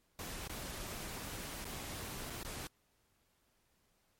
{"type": "noise with dropouts", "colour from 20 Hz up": "pink", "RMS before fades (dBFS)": -44, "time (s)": [0.19, 2.67], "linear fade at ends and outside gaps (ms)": 1, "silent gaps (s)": [[0.476, 0.495], [1.645, 1.652], [2.3, 2.303], [2.431, 2.448]], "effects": ["pink hiss -75 dBFS RMS until 4.19 s", "MP3 64 kbps"]}